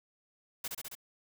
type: noise with echo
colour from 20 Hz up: white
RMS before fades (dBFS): -37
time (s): 0.64-0.68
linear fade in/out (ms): 5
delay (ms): 68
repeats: 4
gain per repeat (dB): -2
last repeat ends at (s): 0.952
effects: none